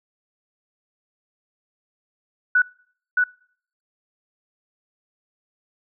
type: tone with echo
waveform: sine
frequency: 1480 Hz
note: F#6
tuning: in tune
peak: -13 dBFS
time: 2.55-2.62 s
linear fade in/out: 5 ms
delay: 620 ms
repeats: 1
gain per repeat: -2 dB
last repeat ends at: 3.24 s
effects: noise-tail reverb RT60 0.6 s tail -26 dB re dry